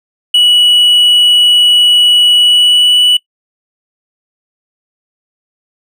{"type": "tone with pitch glide", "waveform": "triangle", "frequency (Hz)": [2937, 2957], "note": ["F#7", "F#7"], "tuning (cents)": [-13, -2], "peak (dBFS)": -3, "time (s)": [0.34, 3.17], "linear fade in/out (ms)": 5, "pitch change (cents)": 11, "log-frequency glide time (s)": [2.36, 3.02], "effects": ["noise-tail reverb RT60 0.1 s tail -21 dB re dry"]}